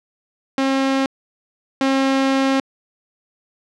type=tone pair in turn; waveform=sawtooth; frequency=269 / 269 Hz; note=C4 / C4; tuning=+48 / +48 cents; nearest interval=unison; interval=0 cents; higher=neither; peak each=-12 / -11 dBFS; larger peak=second; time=0.58-1.06 / 1.81-2.6 s; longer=second; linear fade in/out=2 ms; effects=low-pass 5000 Hz 12 dB/octave